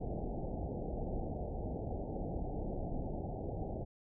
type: low-pass noise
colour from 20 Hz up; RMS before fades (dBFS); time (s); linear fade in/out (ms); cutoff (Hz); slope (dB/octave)
pink; -39; 0-3.85; 20; 810; 96
effects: none